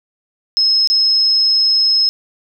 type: tone with dropouts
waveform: sine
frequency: 5170 Hz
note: E8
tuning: 34 cents flat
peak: -10 dBFS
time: 0.57-2.09 s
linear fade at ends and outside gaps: 0 ms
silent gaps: 0.874-0.9 s
effects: none